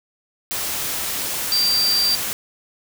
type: tone in noise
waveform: sine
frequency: 4699 Hz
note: D8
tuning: in tune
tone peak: -16 dBFS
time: 1.52-2.15 s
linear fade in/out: 0 ms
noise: white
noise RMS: -25 dBFS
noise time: 0.51-2.33 s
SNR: +6 dB
effects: none